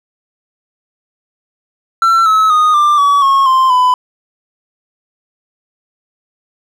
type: tone with pitch steps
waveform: triangle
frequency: 1347 / 1291.4 / 1238.1 / 1186.9 / 1137.9 / 1090.9 / 1045.9 / 1002.7 Hz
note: E6 / E6 / D#6 / D6 / C#6 / C#6 / C6 / B5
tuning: +37 / -36 / -9 / +18 / +45 / -28 / -1 / +26 cents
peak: -5 dBFS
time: 2.02-3.94 s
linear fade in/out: 2 ms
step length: 240 ms
effects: none